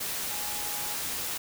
sine tone in noise, 830.6 Hz, G#5, in tune, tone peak -42 dBFS, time 0.3-0.95 s, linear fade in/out 10 ms, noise white, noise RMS -33 dBFS, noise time 0-1.38 s, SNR -12 dB, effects none

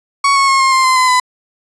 35% pulse tone with pitch steps, 1116 / 1099.4 / 1083 / 1066.8 / 1050.9 / 1035.3 / 1019.8 / 1004.6 Hz, C#6 / C#6 / C#6 / C6 / C6 / C6 / C6 / B5, +11 / -15 / -41 / +33 / +7 / -19 / -45 / +29 cents, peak -7 dBFS, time 0.24-1.2 s, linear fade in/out 5 ms, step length 120 ms, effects resampled to 22050 Hz + 8-bit

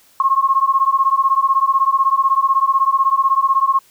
sine beating tone pair, 1073 / 1089 Hz, C6 / C#6, +43 / -31 cents, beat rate 16 Hz, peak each -15 dBFS, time 0.2-3.79 s, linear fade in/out 2 ms, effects white hiss -52 dBFS RMS until 3.9 s

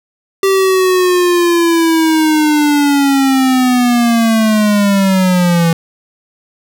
square linear sweep, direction down, 390 to 164.7 Hz, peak -9 dBFS, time 0.43-5.73 s, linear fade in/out 2 ms, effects none

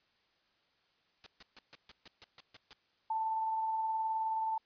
white noise bursts, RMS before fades -49 dBFS, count 10, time 1.24-2.73 s, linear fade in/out 0 ms, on 23 ms, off 140 ms
sine tone with tremolo, 885 Hz, A5, 10 cents sharp, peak -30 dBFS, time 3.1-4.58 s, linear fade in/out 5 ms, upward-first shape sine, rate 19 Hz, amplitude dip 25%
effects white hiss -73 dBFS RMS until 4.65 s + resampled to 11025 Hz

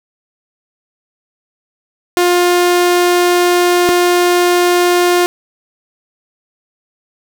sawtooth tone pair in turn, 353.8 / 353.8 Hz, F4 / F4, +23 / +23 cents, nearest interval unison, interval 0 cents, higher neither, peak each -5 dBFS, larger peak neither, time 2.17-3.89 / 3.89-5.26 s, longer first, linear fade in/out 0 ms, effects none

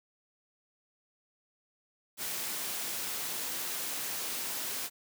white noise, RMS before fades -36 dBFS, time 2.17-4.9 s, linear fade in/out 50 ms, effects high-pass 150 Hz 12 dB/octave

